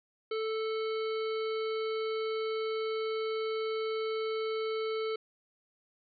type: harmonic tone with a mistuned harmonic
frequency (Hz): 440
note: A4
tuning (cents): 0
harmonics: 1 / 3 / 5 / 7 / 9 / 10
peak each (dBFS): -31 / -41 / -45 / -48 / -50 / -51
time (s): 0.31-5.16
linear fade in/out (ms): 5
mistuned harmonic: 10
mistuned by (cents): +22
effects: none